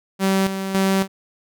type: tone with tremolo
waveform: sawtooth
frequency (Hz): 192.7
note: G3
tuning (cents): -29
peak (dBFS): -12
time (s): 0.19-1.08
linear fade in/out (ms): 50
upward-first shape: square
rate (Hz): 1.8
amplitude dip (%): 60
effects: none